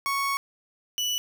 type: tone pair in turn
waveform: 30% pulse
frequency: 1108.7 / 2960 Hz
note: C#6 / F#7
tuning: 0 / 0 cents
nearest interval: octave + perfect fourth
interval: 1700 cents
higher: second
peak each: -22 dBFS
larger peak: neither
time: 0.06-0.37 / 0.98-1.18 s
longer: first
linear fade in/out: 0 ms
effects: none